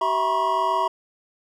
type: tone cluster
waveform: triangle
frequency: 380.8 / 655 / 961 / 1068 / 1109 Hz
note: F#4 / E5 / B5 / C6 / C#6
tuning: +50 / -11 / -48 / +35 / 0 cents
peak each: -29 / -25 / -20 / -25 / -28 dBFS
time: 0.01-0.88 s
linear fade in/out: 5 ms
effects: none